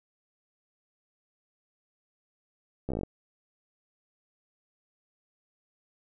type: slowing click train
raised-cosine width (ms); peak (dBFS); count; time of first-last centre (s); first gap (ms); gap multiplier
2; -19; 9; 2.89-3.034; 14; 1.07
effects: none